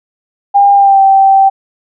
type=tone with pitch glide; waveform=sine; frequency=803 to 778.3 Hz; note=G5 to G5; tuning=+41 to -13 cents; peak=-3 dBFS; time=0.54-1.5 s; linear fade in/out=20 ms; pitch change=-54 cents; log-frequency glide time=0.74-1.01 s; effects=none